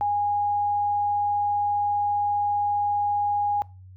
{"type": "tone", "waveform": "sine", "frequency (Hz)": 822, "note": "G#5", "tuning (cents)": -18, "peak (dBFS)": -21, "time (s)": [0.01, 3.62], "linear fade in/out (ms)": 0, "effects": ["noise-tail reverb RT60 0.3 s tail -23 dB re dry", "added 93 Hz sine -43 dBFS peak until 3.96 s"]}